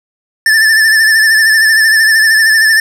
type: tone with vibrato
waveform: square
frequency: 1764 Hz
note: A6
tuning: 4 cents sharp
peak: -6 dBFS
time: 0.46-2.8 s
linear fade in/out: 2 ms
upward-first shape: sine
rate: 13 Hz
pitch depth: 45 cents each way
effects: low-pass 12000 Hz 12 dB/octave + 7-bit